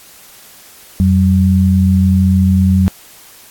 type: tone pair together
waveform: sine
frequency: 89.29 / 189.3 Hz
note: F2 / F#3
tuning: +39 / +40 cents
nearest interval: octave + minor second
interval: 1301 cents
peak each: -10 dBFS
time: 1-2.88 s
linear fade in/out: 0 ms
effects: white hiss -40 dBFS RMS until 3.5 s + AAC 64 kbps